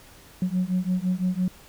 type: beating tone pair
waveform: sine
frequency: 180.2 / 186.1 Hz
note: F#3 / F#3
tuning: -45 / +10 cents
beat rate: 5.9 Hz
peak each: -24 dBFS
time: 0.42-1.48 s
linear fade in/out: 2 ms
effects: tanh soft clip ceiling -17 dBFS + pink hiss -50 dBFS RMS until 1.68 s